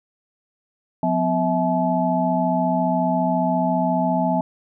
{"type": "tone cluster", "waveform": "sine", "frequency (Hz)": [177.7, 252.2, 650, 858], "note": ["F3", "B3", "E5", "A5"], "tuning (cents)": [30, 36, -24, -44], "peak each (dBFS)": -23, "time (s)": [1.03, 4.41], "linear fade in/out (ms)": 2, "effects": []}